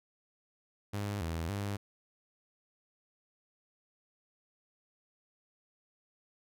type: tone with pitch steps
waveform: sawtooth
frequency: 102.2 / 82.1 / 100.8 Hz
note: G#2 / E2 / G2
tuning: -27 / -6 / +49 cents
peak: -30 dBFS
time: 0.93-1.77 s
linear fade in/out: 10 ms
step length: 280 ms
effects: none